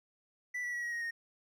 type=tone with pitch steps; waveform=triangle; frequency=1975.5 / 1950.6 / 1925.9 / 1901.6 / 1877.6 / 1853.9 Hz; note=B6 / B6 / B6 / A#6 / A#6 / A#6; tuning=0 / -22 / -44 / +34 / +12 / -10 cents; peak=-33 dBFS; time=0.54-1.11 s; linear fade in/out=10 ms; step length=95 ms; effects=none